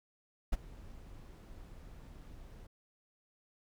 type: noise with ADSR envelope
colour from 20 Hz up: brown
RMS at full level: -30 dBFS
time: 0.52-2.67 s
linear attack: 13 ms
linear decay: 24 ms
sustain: -21 dB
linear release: 7 ms
effects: none